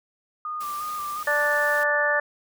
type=tone with vibrato; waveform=sine; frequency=1204 Hz; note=D6; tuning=43 cents sharp; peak=-28 dBFS; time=0.45-1.23 s; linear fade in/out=2 ms; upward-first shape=square; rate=2.8 Hz; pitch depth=32 cents each way
type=noise; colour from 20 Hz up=white; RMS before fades=-41 dBFS; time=0.6-1.84 s; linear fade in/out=10 ms
type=harmonic tone; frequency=293.7 Hz; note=D4; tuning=in tune; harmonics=2 / 3 / 4 / 5 / 6; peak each=-25 / -31 / -29 / -29 / -22 dBFS; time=1.27-2.2 s; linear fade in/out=5 ms
effects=none